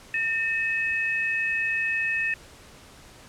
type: tone pair together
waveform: sine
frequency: 1813 / 2564 Hz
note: A#6 / E7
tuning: -49 / -49 cents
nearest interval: tritone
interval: 600 cents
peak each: -26 dBFS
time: 0.14-2.34 s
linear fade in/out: 2 ms
effects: pink hiss -49 dBFS RMS until 3.28 s + low-pass 10000 Hz 12 dB/octave